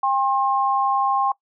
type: tone pair together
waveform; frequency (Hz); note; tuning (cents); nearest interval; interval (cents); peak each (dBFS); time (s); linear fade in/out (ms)
sine; 801 / 1069.2; G5 / C6; +37 / +37; perfect fourth; 500; -20; 0.03-1.32; 5
effects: noise-tail reverb RT60 0.1 s tail -22 dB re dry